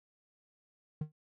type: tone with exponential decay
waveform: triangle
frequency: 153.2 Hz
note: D#3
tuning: 27 cents flat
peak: -27 dBFS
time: 1.01-1.12 s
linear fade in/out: 5 ms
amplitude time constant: 22 ms
effects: none